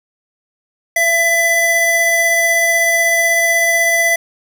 square tone pair together, 671.7 / 1999 Hz, E5 / B6, +32 / +20 cents, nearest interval octave + perfect fifth, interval 1888 cents, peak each -18 / -13 dBFS, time 0.96-4.16 s, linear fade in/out 5 ms, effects 7-bit

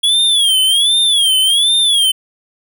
square tone with vibrato, 3322 Hz, G#7, in tune, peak -10 dBFS, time 0.03-2.12 s, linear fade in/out 10 ms, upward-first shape sine, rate 1.3 Hz, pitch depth 150 cents each way, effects none

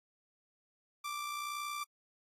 sawtooth tone with amplitude modulation, 1175 Hz, D6, 1 cent sharp, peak -32 dBFS, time 1.04-1.84 s, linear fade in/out 10 ms, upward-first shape sine, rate 61 Hz, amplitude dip 40%, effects AAC 48 kbps

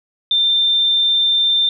sine tone, 3583 Hz, A7, 31 cents sharp, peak -12 dBFS, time 0.31-1.69 s, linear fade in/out 2 ms, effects none

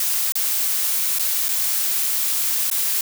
blue noise with dropouts, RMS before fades -21 dBFS, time 0-3.01 s, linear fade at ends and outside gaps 2 ms, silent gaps 0.322-0.354 / 1.187-1.194 / 1.484-1.489 / 2.701-2.713 s, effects none

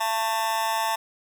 40% pulse tone with amplitude modulation, 891 Hz, A5, 22 cents sharp, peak -18 dBFS, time 0-0.96 s, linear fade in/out 10 ms, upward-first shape sine, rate 216 Hz, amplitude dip 95%, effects none

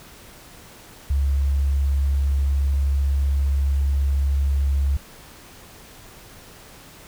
sine tone, 69.3 Hz, C#2, in tune, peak -17 dBFS, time 1.1-4.97 s, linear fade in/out 5 ms, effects pink hiss -45 dBFS RMS until 7.07 s

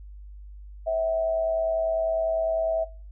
sine tone with amplitude modulation, 651 Hz, E5, 22 cents flat, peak -20 dBFS, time 0.86-2.85 s, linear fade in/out 20 ms, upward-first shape sine, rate 110 Hz, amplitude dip 55%, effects noise-tail reverb RT60 0.4 s tail -21 dB re dry + added 50 Hz sine -40 dBFS peak until 3.11 s

